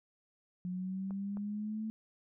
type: linear sweep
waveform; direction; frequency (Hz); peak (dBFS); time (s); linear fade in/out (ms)
sine; up; 179.4 to 220.5; -35; 0.65-1.9; 0
type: clicks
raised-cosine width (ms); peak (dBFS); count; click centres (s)
1; -36; 2; 1.108 / 1.371
effects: none